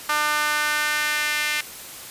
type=tone with high-pass filter sweep; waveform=sawtooth; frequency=300 Hz; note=D4; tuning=37 cents sharp; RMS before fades=-23 dBFS; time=0.09-1.61 s; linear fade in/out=5 ms; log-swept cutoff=1200 to 2100 Hz; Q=2.3; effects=white hiss -38 dBFS RMS until 2.1 s + resampled to 32000 Hz